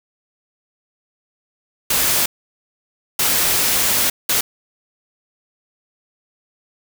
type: noise bursts at uneven times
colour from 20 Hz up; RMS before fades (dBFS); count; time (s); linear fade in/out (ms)
white; -17; 3; 1.9-2.26 / 3.19-4.1 / 4.29-4.41; 5
effects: none